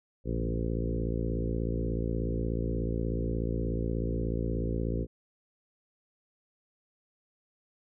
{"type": "harmonic tone with a mistuned harmonic", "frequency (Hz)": 56.6, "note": "A1", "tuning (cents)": 50, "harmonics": [1, 2, 3, 4, 5, 6, 7, 8, 9], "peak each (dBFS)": [-32, -35, -37, -38, -39, -40, -40, -41, -42], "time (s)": [0.24, 5.07], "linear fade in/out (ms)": 50, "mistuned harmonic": 2, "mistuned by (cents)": 33, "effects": []}